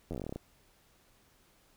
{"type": "slowing click train", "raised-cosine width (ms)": 2, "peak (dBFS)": -25, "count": 13, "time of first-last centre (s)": [0.11, 0.36], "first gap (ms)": 11, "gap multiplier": 1.11, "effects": ["pink hiss -66 dBFS RMS until 1.76 s"]}